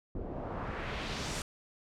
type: noise with low-pass filter sweep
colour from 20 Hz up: pink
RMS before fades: -38 dBFS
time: 0.15-1.42 s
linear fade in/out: 2 ms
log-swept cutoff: 400 to 8800 Hz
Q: 1.3
effects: none